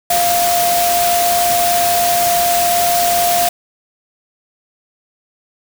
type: tone in noise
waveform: sine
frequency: 698.5 Hz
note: F5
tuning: in tune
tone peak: -13 dBFS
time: 0.1-3.49 s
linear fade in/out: 5 ms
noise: white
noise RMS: -18 dBFS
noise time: 0.1-3.49 s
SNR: +2 dB
effects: none